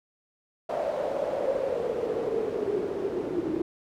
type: noise with band-pass filter sweep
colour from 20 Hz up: pink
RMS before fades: -29 dBFS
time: 0.69-3.62 s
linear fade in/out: 5 ms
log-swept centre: 630 to 340 Hz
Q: 8
effects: none